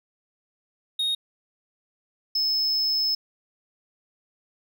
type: tone pair in turn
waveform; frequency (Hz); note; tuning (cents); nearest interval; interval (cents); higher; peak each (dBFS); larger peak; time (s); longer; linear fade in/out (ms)
triangle; 3729 / 5212; A#7 / E8; 0 / -20; tritone; 580; second; -21 / -20; second; 0.99-1.15 / 2.35-3.15; second; 5
effects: none